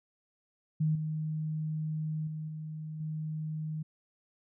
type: tone with level steps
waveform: sine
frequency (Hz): 155.56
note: D#3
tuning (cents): 0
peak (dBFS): -25 / -31 / -35 / -37 / -33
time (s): 0.8-3.83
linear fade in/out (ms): 10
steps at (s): 0.95 / 2.27 / 2.48 / 3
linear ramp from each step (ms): 5
effects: none